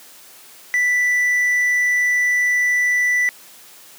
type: tone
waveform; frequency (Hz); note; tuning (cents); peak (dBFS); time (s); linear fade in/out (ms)
triangle; 1975.5; B6; 0; -13; 0.74-3.29; 0
effects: white hiss -44 dBFS RMS until 3.98 s + high-pass 200 Hz 12 dB/octave